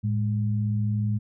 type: tone pair together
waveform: sine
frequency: 109.12 / 206 Hz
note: A2 / G#3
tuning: -14 / -14 cents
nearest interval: major seventh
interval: 1100 cents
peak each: -23 / -29 dBFS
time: 0.03-1.19 s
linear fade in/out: 20 ms
effects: none